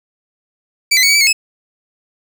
20% pulse tone with pitch steps, 2314 / 2030 / 2229 / 2271 / 2312 / 2175 / 2589 Hz, D7 / B6 / C#7 / C#7 / D7 / C#7 / E7, -26 / +47 / +9 / +41 / -28 / -33 / -32 cents, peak -4 dBFS, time 0.91-1.33 s, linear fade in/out 10 ms, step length 60 ms, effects none

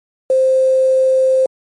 sine tone with quantisation, 523.3 Hz, C5, in tune, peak -9 dBFS, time 0.3-1.46 s, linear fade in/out 2 ms, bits 6, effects MP3 48 kbps

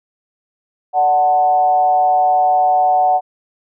sine tone with frequency modulation, 740 Hz, F#5, in tune, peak -10 dBFS, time 0.93-3.21 s, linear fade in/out 50 ms, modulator 154 Hz, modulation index 0.54, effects none

